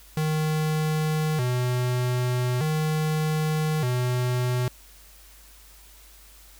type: tone with vibrato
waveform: square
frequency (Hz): 139.1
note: C#3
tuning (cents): +6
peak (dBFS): -23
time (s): 0.17-4.68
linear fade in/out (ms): 2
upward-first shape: square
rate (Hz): 0.41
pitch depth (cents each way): 190
effects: added 50 Hz sine -51 dBFS peak until 6.59 s + white hiss -52 dBFS RMS until 6.59 s